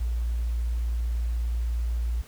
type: tone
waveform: sine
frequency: 58.27 Hz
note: A#1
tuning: in tune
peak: -24 dBFS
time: 0-2.22 s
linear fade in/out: 10 ms
effects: pink hiss -51 dBFS RMS until 2.27 s